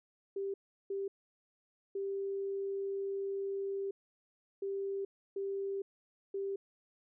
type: tone bursts at uneven times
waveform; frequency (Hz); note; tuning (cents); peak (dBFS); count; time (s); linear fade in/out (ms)
sine; 393.4; G4; +6; -34; 6; 0.36-0.54 / 0.9-1.08 / 1.95-3.91 / 4.62-5.05 / 5.36-5.82 / 6.34-6.56; 5
effects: none